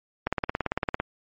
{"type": "click train", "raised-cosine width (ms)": 0.5, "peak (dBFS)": -10, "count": 14, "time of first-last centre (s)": [0.27, 1], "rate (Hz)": 17.8, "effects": ["MP3 32 kbps"]}